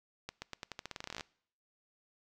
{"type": "accelerating click train", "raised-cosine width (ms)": 0.2, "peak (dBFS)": -23, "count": 19, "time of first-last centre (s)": [0.29, 1.208], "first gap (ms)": 130, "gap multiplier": 0.87, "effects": ["noise-tail reverb RT60 0.6 s tail -23 dB re dry"]}